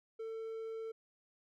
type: tone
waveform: triangle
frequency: 447.5 Hz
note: A4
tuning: 29 cents sharp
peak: -38 dBFS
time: 0.19-0.92 s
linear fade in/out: 10 ms
effects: none